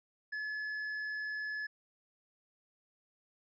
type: tone with tanh clipping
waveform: triangle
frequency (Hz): 1713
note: A6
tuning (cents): -47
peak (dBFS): -37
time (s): 0.32-1.67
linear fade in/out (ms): 10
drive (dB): 9
effects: resampled to 16000 Hz